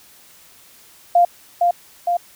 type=tone with echo; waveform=sine; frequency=698.5 Hz; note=F5; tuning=in tune; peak=-9 dBFS; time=1.15-1.25 s; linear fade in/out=5 ms; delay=460 ms; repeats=2; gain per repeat=-3 dB; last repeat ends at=2.17 s; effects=white hiss -48 dBFS RMS until 2.35 s